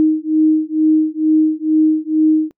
sine beating tone pair, 310.9 / 313.1 Hz, D#4 / D#4, -1 / +11 cents, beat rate 2.2 Hz, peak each -14 dBFS, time 0-2.51 s, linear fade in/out 0 ms, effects noise-tail reverb RT60 0.1 s tail -26 dB re dry

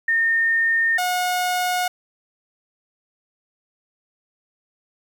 sine / sawtooth tone pair in turn, 1825 / 724.3 Hz, A#6 / F#5, -37 / -37 cents, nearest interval octave + major third, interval 1600 cents, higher first, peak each -16 dBFS, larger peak neither, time 0.08-0.98 / 0.98-1.88 s, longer neither, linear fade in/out 5 ms, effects 9-bit

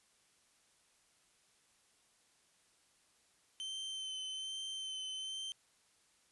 40% pulse tone with vibrato, 3088 Hz, G7, 27 cents flat, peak -39 dBFS, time 3.6-5.52 s, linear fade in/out 0 ms, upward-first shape sine, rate 1.2 Hz, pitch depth 19 cents each way, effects white hiss -71 dBFS RMS until 6.31 s + resampled to 24000 Hz

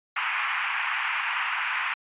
white band-pass noise, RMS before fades -28 dBFS, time 0.16-1.94 s, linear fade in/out 5 ms, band 880 to 2700 Hz, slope 48 dB/octave, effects resampled to 8000 Hz

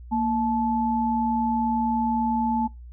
sine tone pair together, 232.4 / 869 Hz, A#3 / A5, -5 / -22 cents, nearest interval octave + major seventh, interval 2283 cents, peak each -23 / -24 dBFS, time 0.11-2.68 s, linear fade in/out 20 ms, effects noise-tail reverb RT60 0.2 s tail -22 dB re dry + added 60 Hz sine -39 dBFS peak until 2.92 s

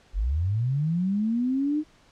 sine linear sweep, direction up, 40.61 to 311.1 Hz, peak -22 dBFS, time 0.13-1.84 s, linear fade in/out 50 ms, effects pink hiss -58 dBFS RMS until 2.11 s + low-pass 6000 Hz 12 dB/octave

